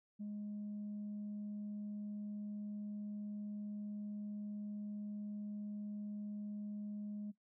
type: tone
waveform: sine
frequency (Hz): 207.7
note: G#3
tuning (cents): 0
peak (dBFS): -40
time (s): 0.19-7.32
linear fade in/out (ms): 20
effects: noise-tail reverb RT60 0.1 s tail -17 dB re dry + tanh soft clip ceiling -39 dBFS